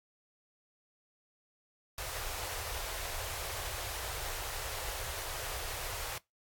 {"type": "band-stop noise", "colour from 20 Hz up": "pink", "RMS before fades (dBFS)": -39, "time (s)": [1.98, 6.18], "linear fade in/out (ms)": 2, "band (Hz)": [100, 460], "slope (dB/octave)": 24, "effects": ["noise-tail reverb RT60 0.2 s tail -24 dB re dry", "AAC 64 kbps"]}